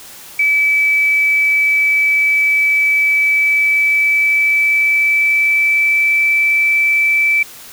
sine tone with pitch glide, 2300 to 2319 Hz, D7 to D7, -37 to -22 cents, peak -10 dBFS, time 0.39-7.43 s, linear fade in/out 5 ms, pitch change +15 cents, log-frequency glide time 3.34-6.28 s, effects white hiss -36 dBFS RMS until 7.72 s

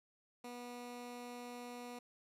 15% pulse tone, 243.5 Hz, B3, 24 cents flat, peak -40 dBFS, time 0.44-1.99 s, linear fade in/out 5 ms, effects resampled to 32000 Hz

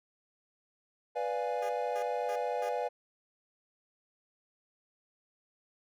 triangle chord, B diminished seventh, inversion none, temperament equal, 493.9 / 587.3 / 698.5 / 830.6 Hz, B4 / D5 / F5 / Ab5, 0 / 0 / 0 / 0 cents, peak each -33 / -35 / -35 / -35 dBFS, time 1.15-2.89 s, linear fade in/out 20 ms
10% pulse tone bursts, 407.4 Hz, G#4, 33 cents flat, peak -35 dBFS, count 4, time 1.62-2.692 s, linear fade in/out 5 ms, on 73 ms, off 260 ms
effects none

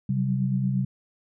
sine tone cluster, 132.8 / 183.9 / 192.6 Hz, C3 / F#3 / G3, +26 / -10 / -30 cents, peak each -24 / -33 / -26 dBFS, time 0.09-0.85 s, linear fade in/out 5 ms, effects none

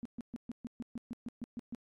sine tone bursts, 236.5 Hz, A#3, 25 cents sharp, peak -37 dBFS, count 12, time 0.03-1.748 s, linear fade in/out 0 ms, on 24 ms, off 130 ms, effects AAC 32 kbps

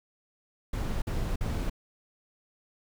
brown noise bursts, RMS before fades -30 dBFS, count 3, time 0.73-1.698 s, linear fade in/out 5 ms, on 290 ms, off 49 ms, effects none

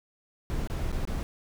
brown noise with dropouts, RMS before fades -30 dBFS, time 0.5-1.23 s, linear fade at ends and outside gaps 0 ms, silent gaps 0.674-0.699 / 0.918-0.926 / 1.052-1.074 s, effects none

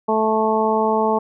harmonic tone, 218.8 Hz, A3, 9 cents flat, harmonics 1 / 2 / 3 / 4 / 5, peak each -23 / -20 / -23 / -20 / -25 dBFS, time 0.08-1.19 s, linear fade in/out 10 ms, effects none

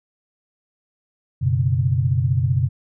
sine chord, F# suspended fourth, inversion none, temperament just, 92.5 / 123.33 / 138.75 Hz, F#2 / B2 / C#3, 0 / -2 / +2 cents, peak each -22 / -19 / -21 dBFS, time 1.41-2.69 s, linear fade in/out 20 ms, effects none

